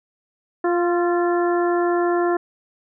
harmonic tone with a mistuned harmonic, 349.2 Hz, F4, in tune, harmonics 1 / 2 / 3 / 4 / 5, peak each -18 / -24 / -28 / -30 / -32 dBFS, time 0.64-2.37 s, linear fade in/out 5 ms, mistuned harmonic 4, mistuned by -31 cents, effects none

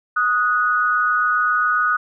sine tone pair together, 1243.7 / 1471 Hz, D#6 / F#6, -1 / -11 cents, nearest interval minor third, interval 290 cents, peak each -18 dBFS, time 0.16-1.97 s, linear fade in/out 10 ms, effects none

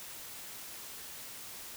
silence, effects white hiss -46 dBFS RMS until 1.76 s

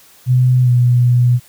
sine tone with pitch glide, 126.4 to 122.66 Hz, B2 to B2, +41 to -11 cents, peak -8 dBFS, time 0.26-1.4 s, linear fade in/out 50 ms, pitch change -52 cents, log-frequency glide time 0.63-0.7 s, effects white hiss -46 dBFS RMS until 1.48 s

